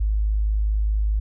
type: tone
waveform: sine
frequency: 52.4 Hz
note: G#1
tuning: 16 cents sharp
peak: -18 dBFS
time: 0-1.2 s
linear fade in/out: 10 ms
effects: none